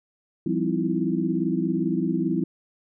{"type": "tone cluster", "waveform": "sine", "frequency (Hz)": [170.4, 195.3, 258.9, 318.3, 336], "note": ["F3", "G3", "C4", "D#4", "E4"], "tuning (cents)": [-42, -6, -18, 39, 33], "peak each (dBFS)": -28, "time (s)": [0.46, 2.44], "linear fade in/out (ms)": 5, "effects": []}